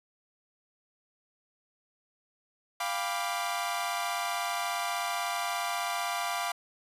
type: chord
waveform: sawtooth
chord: G dominant seventh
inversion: third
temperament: equal with one note detuned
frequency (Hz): 698.5 / 794.9 / 987.8 / 1174.7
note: F5 / G5 / B5 / D6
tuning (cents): 0 / +24 / 0 / 0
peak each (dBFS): -30 / -34 / -33 / -32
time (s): 2.8-6.52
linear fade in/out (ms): 5
effects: resampled to 32000 Hz